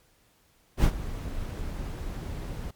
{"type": "noise with ADSR envelope", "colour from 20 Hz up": "brown", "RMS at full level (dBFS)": -18, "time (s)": [0.77, 2.71], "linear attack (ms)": 71, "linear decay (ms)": 68, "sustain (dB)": -16, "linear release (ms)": 8, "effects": ["pink hiss -64 dBFS RMS until 2.75 s", "MP3 96 kbps"]}